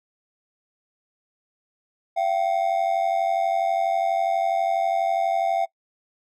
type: ring-modulated tone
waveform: triangle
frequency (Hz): 725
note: F#5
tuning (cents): -35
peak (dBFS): -15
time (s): 2.16-5.66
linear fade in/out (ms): 20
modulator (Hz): 46.1
effects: noise-tail reverb RT60 0.1 s tail -22 dB re dry